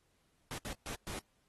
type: noise bursts at uneven times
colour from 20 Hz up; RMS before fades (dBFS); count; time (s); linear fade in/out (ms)
pink; -43; 4; 0.51-0.58 / 0.65-0.73 / 0.86-0.95 / 1.07-1.19; 0
effects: pink hiss -75 dBFS RMS until 1.48 s + AAC 32 kbps